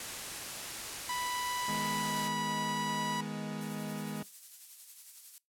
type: noise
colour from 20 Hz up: white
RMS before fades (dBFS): -40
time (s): 0-2.28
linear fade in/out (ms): 2
type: tone with pitch glide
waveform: sawtooth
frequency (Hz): 987.8 to 977.6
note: B5 to B5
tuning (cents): 0 to -18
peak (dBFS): -30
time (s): 1.09-3.21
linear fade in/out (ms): 5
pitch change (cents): -18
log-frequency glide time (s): 1.9-2.32
type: chord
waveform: 40% pulse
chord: G# minor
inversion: second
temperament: equal with one note detuned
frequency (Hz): 156.37 / 207.7 / 246.9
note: D#3 / G#3 / B3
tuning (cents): +9 / 0 / 0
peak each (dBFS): -41 / -38 / -43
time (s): 1.68-4.23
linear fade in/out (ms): 5
type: noise with tremolo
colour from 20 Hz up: violet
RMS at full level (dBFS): -44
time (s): 3.61-5.38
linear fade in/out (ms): 0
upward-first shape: sine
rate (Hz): 11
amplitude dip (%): 40
effects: noise-tail reverb RT60 0.2 s tail -22 dB re dry + low-pass 11000 Hz 12 dB/octave